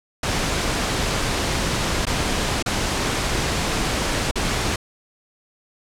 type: noise with dropouts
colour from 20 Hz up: pink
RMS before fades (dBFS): -22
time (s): 0.23-4.76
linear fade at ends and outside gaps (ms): 5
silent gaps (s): 2.054-2.067 / 2.626-2.66 / 4.312-4.356
effects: low-pass 8000 Hz 12 dB/octave